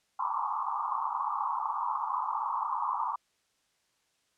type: band-pass noise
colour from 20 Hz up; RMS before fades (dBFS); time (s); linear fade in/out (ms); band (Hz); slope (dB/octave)
pink; -32; 0.19-3.16; 5; 840 to 1200; 96
effects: white hiss -73 dBFS RMS until 4.37 s + low-pass 8000 Hz 12 dB/octave